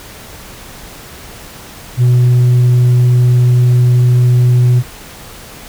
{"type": "tone", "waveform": "sine", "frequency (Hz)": 123.47, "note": "B2", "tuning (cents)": 0, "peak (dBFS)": -3, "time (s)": [1.97, 4.83], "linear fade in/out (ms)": 50, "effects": ["tanh soft clip ceiling -5 dBFS", "pink hiss -33 dBFS RMS until 5.68 s"]}